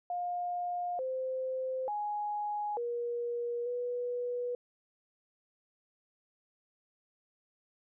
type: tone with pitch steps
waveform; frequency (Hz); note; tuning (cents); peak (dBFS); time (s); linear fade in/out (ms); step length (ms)
sine; 709 / 519 / 833 / 476.7 / 488.7; F5 / C5 / G#5 / A#4 / B4; +26 / -14 / +5 / +39 / -18; -32; 0.1-4.55; 2; 890
effects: none